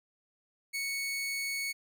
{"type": "tone", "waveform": "sawtooth", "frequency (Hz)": 2217, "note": "C#7", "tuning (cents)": 0, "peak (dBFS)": -29, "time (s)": [0.73, 1.73], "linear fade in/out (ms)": 20, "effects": []}